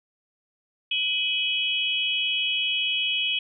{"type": "tone cluster", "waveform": "sine", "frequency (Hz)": [2527, 2989, 3286], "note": ["D#7", "F#7", "G#7"], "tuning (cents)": [26, 17, -19], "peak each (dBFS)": -27, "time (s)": [0.91, 3.39], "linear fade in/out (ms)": 5, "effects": []}